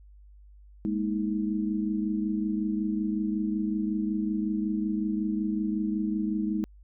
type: chord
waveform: sine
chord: Ab suspended second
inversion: none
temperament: equal with one note detuned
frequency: 207.7 / 233.1 / 316.9 Hz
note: Ab3 / Bb3 / Eb4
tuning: 0 / 0 / +32 cents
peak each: -28 / -34 / -30 dBFS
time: 0.85-6.64 s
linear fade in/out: 0 ms
effects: added 50 Hz sine -49 dBFS peak until 6.83 s